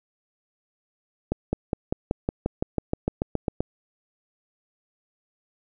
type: accelerating click train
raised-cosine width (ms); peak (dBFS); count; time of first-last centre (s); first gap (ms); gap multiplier
2; -10; 15; 1.32-3.605; 210; 0.96
effects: none